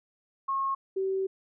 sine tone pair in turn, 1085 / 383.6 Hz, C#6 / G4, -37 / -37 cents, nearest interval octave + tritone, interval 1800 cents, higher first, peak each -26 dBFS, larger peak neither, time 0.48-0.75 / 0.96-1.27 s, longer second, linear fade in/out 10 ms, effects none

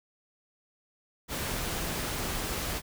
pink noise, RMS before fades -33 dBFS, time 1.28-2.82 s, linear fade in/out 50 ms, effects none

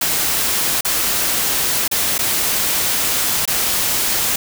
white noise with dropouts, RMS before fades -18 dBFS, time 0.01-4.36 s, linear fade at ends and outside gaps 5 ms, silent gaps 0.81-0.848 / 1.879-1.913 / 2.181-2.189 / 3.455-3.476 s, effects none

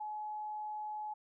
sine tone, 849 Hz, G#5, 38 cents sharp, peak -38 dBFS, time 0-1.14 s, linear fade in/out 10 ms, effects none

